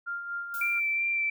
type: tone with tremolo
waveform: sine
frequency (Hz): 1396.9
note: F6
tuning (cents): 0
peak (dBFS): -30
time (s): 0.06-0.8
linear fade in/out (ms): 20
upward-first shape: sine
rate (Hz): 4.2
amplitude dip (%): 50
type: noise with exponential decay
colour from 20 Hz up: violet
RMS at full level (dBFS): -40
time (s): 0.54-1.14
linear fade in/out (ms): 0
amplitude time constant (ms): 130
type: tone with vibrato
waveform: sine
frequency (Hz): 2349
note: D7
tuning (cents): 0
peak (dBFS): -25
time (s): 0.61-1.3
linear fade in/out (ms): 5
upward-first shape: sine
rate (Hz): 2.7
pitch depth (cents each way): 14
effects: none